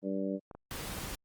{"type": "harmonic tone", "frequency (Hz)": 97.1, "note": "G2", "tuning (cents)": -16, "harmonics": [2, 3, 4, 5, 6], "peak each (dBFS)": [-35, -36, -41, -40, -39], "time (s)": [0.02, 0.4], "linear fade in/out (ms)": 50}
{"type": "clicks", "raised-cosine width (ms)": 1, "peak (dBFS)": -32, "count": 2, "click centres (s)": [0.512, 0.55]}
{"type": "noise", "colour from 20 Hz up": "pink", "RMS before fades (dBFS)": -40, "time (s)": [0.71, 1.15], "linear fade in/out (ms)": 0}
{"effects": ["Opus 24 kbps"]}